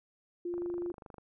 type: tone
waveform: sine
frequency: 349.2 Hz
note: F4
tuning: in tune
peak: -33 dBFS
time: 0.45-0.92 s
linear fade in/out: 5 ms
type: click train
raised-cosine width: 1 ms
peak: -34 dBFS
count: 17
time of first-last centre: 0.54-1.183 s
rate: 24.9 Hz
effects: none